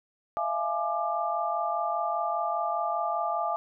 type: tone cluster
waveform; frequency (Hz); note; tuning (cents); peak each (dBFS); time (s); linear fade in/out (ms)
sine; 640 / 685 / 844 / 1189; D#5 / F5 / G#5 / D6; +49 / -34 / +28 / +21; -36 / -30 / -32 / -31; 0.37-3.56; 0
effects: none